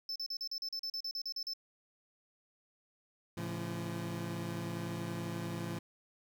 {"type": "tone bursts", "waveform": "triangle", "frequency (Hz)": 5274, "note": "E8", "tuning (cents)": 0, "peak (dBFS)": -35, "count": 14, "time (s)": [0.09, 1.535], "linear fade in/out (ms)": 2, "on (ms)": 67, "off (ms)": 39}
{"type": "chord", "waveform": "25% pulse", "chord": "A augmented", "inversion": "none", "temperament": "equal with one note detuned", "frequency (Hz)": [110, 138.59, 170.72], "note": ["A2", "C#3", "E#3"], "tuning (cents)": [0, 0, -39], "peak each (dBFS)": [-38, -42, -36], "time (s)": [3.37, 5.79], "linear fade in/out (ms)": 5}
{"effects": []}